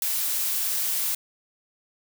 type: noise with ADSR envelope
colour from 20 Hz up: blue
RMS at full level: -21 dBFS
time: 0.02-1.15 s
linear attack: 3 ms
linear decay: 4 ms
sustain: -5 dB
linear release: 5 ms
effects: none